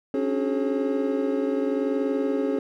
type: tone cluster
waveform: triangle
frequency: 273.1 / 293.9 / 370.1 / 423.3 / 542 Hz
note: C#4 / D4 / F#4 / G#4 / C#5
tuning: -26 / +1 / 0 / +33 / -39 cents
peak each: -24 / -30 / -31 / -25 / -29 dBFS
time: 0.14-2.59 s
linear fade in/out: 2 ms
effects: none